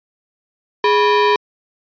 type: ring-modulated tone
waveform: 45% pulse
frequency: 699 Hz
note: F5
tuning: 1 cent sharp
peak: -8 dBFS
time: 0.84-1.36 s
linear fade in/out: 2 ms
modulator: 283 Hz
effects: resampled to 11025 Hz